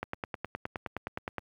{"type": "click train", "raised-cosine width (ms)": 0.5, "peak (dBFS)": -18, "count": 14, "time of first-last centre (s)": [0.03, 1.383], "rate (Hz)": 9.61, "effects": ["high-pass 60 Hz 12 dB/octave", "10-bit"]}